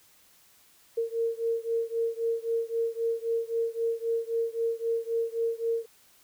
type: beating tone pair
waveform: sine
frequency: 457.8 / 461.6 Hz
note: A#4 / A#4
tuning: -31 / -17 cents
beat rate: 3.8 Hz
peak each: -29 / -30 dBFS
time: 0.97-5.86 s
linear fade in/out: 10 ms
effects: white hiss -60 dBFS RMS until 6.23 s